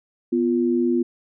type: tone pair together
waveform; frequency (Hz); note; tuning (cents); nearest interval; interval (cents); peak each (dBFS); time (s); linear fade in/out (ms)
sine; 247.3 / 347.8; B3 / F4; +3 / -7; tritone; 590; -20; 0.32-1.03; 10
effects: none